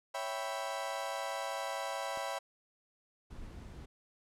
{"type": "chord", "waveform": "35% pulse", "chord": "C# half-diminished seventh", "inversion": "none", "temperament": "equal", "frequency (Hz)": [554.4, 659.3, 784, 987.8], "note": ["C#5", "E5", "G5", "B5"], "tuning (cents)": [0, 0, 0, 0], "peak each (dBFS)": -40, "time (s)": [0.14, 2.39], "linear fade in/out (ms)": 10}
{"type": "click", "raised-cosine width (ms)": 1, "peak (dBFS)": -34, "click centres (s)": 2.174}
{"type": "noise", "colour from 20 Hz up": "brown", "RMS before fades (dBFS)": -47, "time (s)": [3.3, 3.86], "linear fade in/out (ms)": 10}
{"effects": ["low-pass 11000 Hz 12 dB/octave"]}